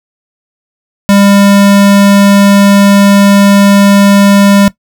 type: tone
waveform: square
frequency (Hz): 200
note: G3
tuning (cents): +35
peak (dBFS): -3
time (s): 1.09-4.68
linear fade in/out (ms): 0
effects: noise-tail reverb RT60 0.1 s tail -18 dB re dry